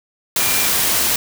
sine tone in noise, 2381 Hz, D7, 23 cents sharp, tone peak -26 dBFS, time 0.4-0.67 s, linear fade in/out 2 ms, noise white, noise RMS -17 dBFS, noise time 0.36-1.16 s, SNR -12 dB, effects none

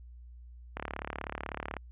click train, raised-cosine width 0.5 ms, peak -20 dBFS, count 37, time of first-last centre 0.77-1.767 s, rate 36.1 Hz, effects added 60 Hz sine -47 dBFS peak until 1.91 s + resampled to 8000 Hz

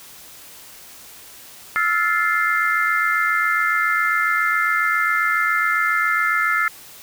sine chord, F major seventh, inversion third, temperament just, 1309.6 / 1396.9 / 1746.1 / 2095 Hz, E6 / F6 / A6 / C7, -12 / 0 / -14 / +2 cents, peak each -22 dBFS, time 1.76-6.68 s, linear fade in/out 0 ms, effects white hiss -42 dBFS RMS until 7.02 s

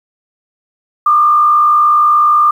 sine tone with frequency modulation, 1200 Hz, D6, 37 cents sharp, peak -6 dBFS, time 1.06-2.51 s, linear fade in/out 5 ms, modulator 56.7 Hz, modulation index 0.5, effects 7-bit

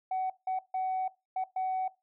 sine tone bursts at uneven times, 751 Hz, F#5, 26 cents sharp, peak -27 dBFS, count 5, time 0.11-0.3 / 0.47-0.59 / 0.74-1.08 / 1.36-1.44 / 1.56-1.88 s, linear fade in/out 5 ms, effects noise-tail reverb RT60 0.2 s tail -18 dB re dry + tanh soft clip ceiling -26 dBFS

